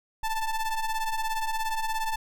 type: ring-modulated tone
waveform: square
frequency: 439.5 Hz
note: A4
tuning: 2 cents flat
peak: -24 dBFS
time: 0.23-2.16 s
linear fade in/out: 5 ms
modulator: 448 Hz
effects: none